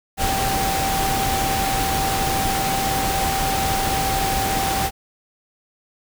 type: tone in noise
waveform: sine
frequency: 778 Hz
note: G5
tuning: 13 cents flat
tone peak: -22 dBFS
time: 0.17-4.91 s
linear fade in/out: 50 ms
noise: pink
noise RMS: -23 dBFS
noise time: 0.17-4.91 s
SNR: -2 dB
effects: none

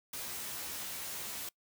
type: noise with comb filter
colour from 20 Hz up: white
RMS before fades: -41 dBFS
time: 0.13-1.49 s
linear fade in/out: 5 ms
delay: 14 ms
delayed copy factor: +0.65
effects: noise-tail reverb RT60 0.1 s tail -23 dB re dry

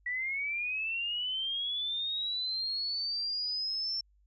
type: linear sweep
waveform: sine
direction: up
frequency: 1935 to 5410 Hz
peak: -31 dBFS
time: 0.06-4.01 s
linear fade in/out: 5 ms
effects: added 50 Hz sine -63 dBFS peak until 4.26 s

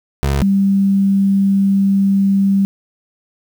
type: tone pair in turn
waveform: 25% pulse / sine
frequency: 69.4 / 196.29 Hz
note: C#2 / G3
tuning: +3 / +3 cents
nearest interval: octave + tritone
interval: 1800 cents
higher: second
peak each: -10 / -10 dBFS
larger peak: neither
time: 0.23-0.42 / 0.42-2.65 s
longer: second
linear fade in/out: 0 ms
effects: 7-bit

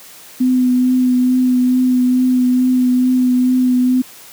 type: tone with vibrato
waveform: sine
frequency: 252.3 Hz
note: B3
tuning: 37 cents sharp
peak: -10 dBFS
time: 0.4-4.02 s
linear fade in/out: 10 ms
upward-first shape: triangle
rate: 2.3 Hz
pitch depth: 20 cents each way
effects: white hiss -39 dBFS RMS until 4.32 s + high-pass 100 Hz 12 dB/octave

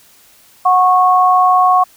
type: tone pair together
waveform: sine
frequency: 734.2 / 1100 Hz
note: F#5 / C#6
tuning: -14 / -14 cents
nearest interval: perfect fifth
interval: 700 cents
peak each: -10 dBFS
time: 0.65-1.84 s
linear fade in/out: 10 ms
effects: white hiss -47 dBFS RMS until 1.96 s

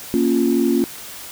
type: chord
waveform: sine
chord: Bb minor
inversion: none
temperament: equal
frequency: 233.1 / 277.2 / 349.2 Hz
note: Bb3 / Db4 / F4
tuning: 0 / 0 / 0 cents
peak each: -18 dBFS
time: 0.14-0.84 s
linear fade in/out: 0 ms
effects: tanh soft clip ceiling -6 dBFS + white hiss -35 dBFS RMS until 1.31 s

